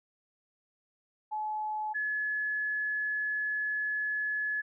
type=tone pair in turn; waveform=sine; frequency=856 / 1706.1 Hz; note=A5 / G#6; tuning=-48 / +46 cents; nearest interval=octave; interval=1194 cents; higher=second; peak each=-31 / -29 dBFS; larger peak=second; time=1.31-1.94 / 1.94-4.62 s; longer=second; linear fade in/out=20 ms; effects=none

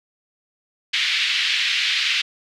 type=band-pass noise; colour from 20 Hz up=white; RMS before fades=-21 dBFS; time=0.93-2.22 s; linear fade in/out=10 ms; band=2000 to 3700 Hz; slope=24 dB/octave; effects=none

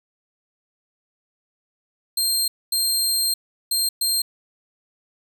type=tone bursts at uneven times; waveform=20% pulse; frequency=4186 Hz; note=C8; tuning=in tune; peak=-13 dBFS; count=4; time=2.17-2.48 / 2.72-3.34 / 3.71-3.89 / 4.01-4.22 s; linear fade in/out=5 ms; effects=none

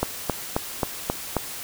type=click train; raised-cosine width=1 ms; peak=-7 dBFS; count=6; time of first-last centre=0.03-1.367 s; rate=3.74 Hz; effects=white hiss -35 dBFS RMS until 1.63 s

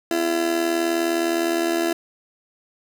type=tone with amplitude modulation; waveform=30% pulse; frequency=337.8 Hz; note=E4; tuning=42 cents sharp; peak=-14 dBFS; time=0.11-1.93 s; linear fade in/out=2 ms; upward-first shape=sine; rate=79.6 Hz; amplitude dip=65%; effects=9-bit

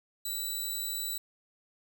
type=tone; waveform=10% pulse; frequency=3951 Hz; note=B7; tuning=in tune; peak=-25 dBFS; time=0.25-1.18 s; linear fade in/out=5 ms; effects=none

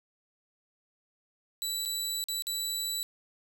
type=tone with dropouts; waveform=20% pulse; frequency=3951 Hz; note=B7; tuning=in tune; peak=-25 dBFS; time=1.62-3.03 s; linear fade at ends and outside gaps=0 ms; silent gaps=1.852-1.858 / 2.24-2.285 / 2.422-2.469 s; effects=none

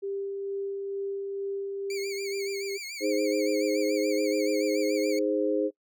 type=tone with tremolo; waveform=sine; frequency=395.4 Hz; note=G4; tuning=15 cents sharp; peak=-29 dBFS; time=0.02-2.78 s; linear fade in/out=20 ms; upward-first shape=sine; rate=2.2 Hz; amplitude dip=25%
type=tone with vibrato; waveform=20% pulse; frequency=2268 Hz; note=C#7; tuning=39 cents sharp; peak=-31 dBFS; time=1.9-5.19 s; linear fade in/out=2 ms; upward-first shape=sine; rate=7 Hz; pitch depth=97 cents each way
type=chord; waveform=sine; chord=Ab major; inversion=second; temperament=equal with one note detuned; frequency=311.1 / 414.1 / 523.3 Hz; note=Eb4 / Ab4 / C5; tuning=0 / -5 / 0 cents; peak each=-28 dBFS; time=3-5.71 s; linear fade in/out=50 ms
effects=noise-tail reverb RT60 0.1 s tail -24 dB re dry

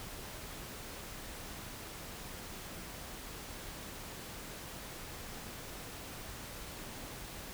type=silence; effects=pink hiss -46 dBFS RMS until 7.53 s

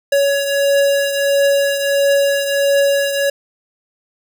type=beating tone pair; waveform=square; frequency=560 / 561.5 Hz; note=C#5 / C#5; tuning=+18 / +22 cents; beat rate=1.5 Hz; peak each=-14 / -21 dBFS; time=0.12-3.3 s; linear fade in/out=5 ms; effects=none

